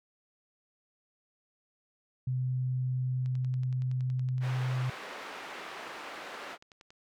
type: tone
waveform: sine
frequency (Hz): 127.8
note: C3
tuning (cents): -40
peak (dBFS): -28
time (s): 2.27-4.9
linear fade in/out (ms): 5
type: click train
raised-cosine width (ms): 0.2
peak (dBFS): -36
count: 40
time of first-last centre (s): 3.26-6.905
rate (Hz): 10.7
type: band-pass noise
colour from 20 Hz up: white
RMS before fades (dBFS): -43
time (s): 4.4-6.58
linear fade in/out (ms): 50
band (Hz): 340 to 1900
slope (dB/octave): 12
effects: none